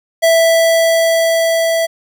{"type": "tone with level ramp", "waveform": "square", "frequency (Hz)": 659.3, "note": "E5", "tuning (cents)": 0, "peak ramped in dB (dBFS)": [-8, -13], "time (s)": [0.22, 1.87], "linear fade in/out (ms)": 20, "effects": []}